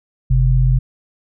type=tone pair together; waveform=sine; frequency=48.25 / 128.8 Hz; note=G1 / C3; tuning=-27 / -27 cents; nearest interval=octave + perfect fourth; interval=1700 cents; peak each=-13 dBFS; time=0.3-0.79 s; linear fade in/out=10 ms; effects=none